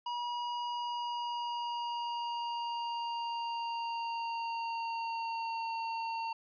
square tone with pitch glide, 962 to 911.2 Hz, B5 to A#5, -46 to -40 cents, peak -35 dBFS, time 0.06-6.33 s, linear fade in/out 5 ms, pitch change -94 cents, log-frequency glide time 0.67-5.7 s, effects resampled to 11025 Hz

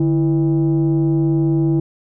sine tone pair together, 147.54 / 329.6 Hz, D3 / E4, +8 / 0 cents, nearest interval octave + major second, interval 1392 cents, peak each -14 dBFS, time 0-1.8 s, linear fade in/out 5 ms, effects tanh soft clip ceiling -10 dBFS

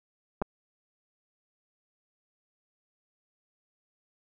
clicks, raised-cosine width 1 ms, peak -16 dBFS, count 2, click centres 0.417 / 0.422 s, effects none

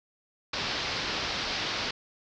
white low-pass noise, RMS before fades -32 dBFS, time 0.53-1.91 s, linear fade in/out 5 ms, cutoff 5200 Hz, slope 48 dB/octave, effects none

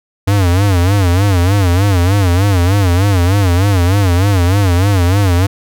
square tone with vibrato, 94 Hz, F#2, 28 cents sharp, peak -9 dBFS, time 0.27-5.47 s, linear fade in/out 10 ms, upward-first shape sine, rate 3.3 Hz, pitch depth 150 cents each way, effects none

